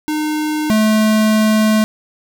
square tone pair in turn, 305.3 / 216.3 Hz, D#4 / A3, -33 / -29 cents, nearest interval tritone, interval 596 cents, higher first, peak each -17 / -11 dBFS, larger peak second, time 0.08-0.7 / 0.7-1.84 s, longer second, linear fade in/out 0 ms, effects none

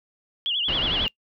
sine tone with vibrato, 3099 Hz, G7, 21 cents flat, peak -22 dBFS, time 0.46-1.08 s, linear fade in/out 0 ms, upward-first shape sine, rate 11 Hz, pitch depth 180 cents each way
pink low-pass noise, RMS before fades -30 dBFS, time 0.68-1.07 s, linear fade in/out 5 ms, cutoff 4400 Hz, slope 48 dB/octave
effects noise-tail reverb RT60 0.1 s tail -23 dB re dry

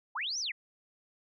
sine linear two-way sweep, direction up then down, 740 to 6210 to 1743 Hz, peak -32 dBFS, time 0.15-0.52 s, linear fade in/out 10 ms, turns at 0.39 s, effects none

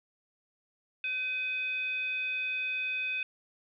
sine tone with frequency modulation, 2519 Hz, D#7, 21 cents sharp, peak -30 dBFS, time 1.04-3.23 s, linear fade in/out 2 ms, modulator 992 Hz, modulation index 0.42, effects none

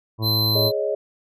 harmonic tone, 110 Hz, A2, in tune, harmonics 1 / 2 / 3 / 4 / 5 / 6 / 7 / 8 / 9 / 10, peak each -22 / -33 / -31 / -37 / -39 / -41 / -44 / -46 / -36 / -42 dBFS, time 0.18-0.72 s, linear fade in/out 50 ms
square tone, 4077 Hz, C8, 46 cents flat, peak -20 dBFS, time 0.22-0.72 s, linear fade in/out 50 ms
sine chord, Ab suspended fourth, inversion none, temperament just, 415.3 / 553.7 / 623 Hz, Ab4 / Db5 / Eb5, 0 / -2 / +2 cents, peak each -25 dBFS, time 0.55-0.95 s, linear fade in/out 5 ms
effects none

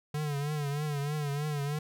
square tone with vibrato, 146.5 Hz, D3, 4 cents flat, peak -31 dBFS, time 0.14-1.79 s, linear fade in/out 5 ms, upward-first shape triangle, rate 3.2 Hz, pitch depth 85 cents each way, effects none

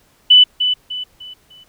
sine tone with echo, 2990 Hz, F#7, 17 cents sharp, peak -4 dBFS, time 0.3-0.44 s, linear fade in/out 10 ms, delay 300 ms, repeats 4, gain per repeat -9 dB, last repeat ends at 1.64 s, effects pink hiss -55 dBFS RMS until 1.68 s

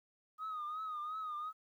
sine tone with vibrato, 1244.5 Hz, D#6, in tune, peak -37 dBFS, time 0.38-1.53 s, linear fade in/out 50 ms, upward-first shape triangle, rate 2.8 Hz, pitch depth 82 cents each way, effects tanh soft clip ceiling -36 dBFS + 12-bit

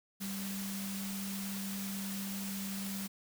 sine tone in noise, 196 Hz, G3, in tune, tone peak -38 dBFS, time 0.2-3.08 s, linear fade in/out 20 ms, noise white, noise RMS -43 dBFS, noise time 0.2-3.08 s, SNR +2 dB, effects none

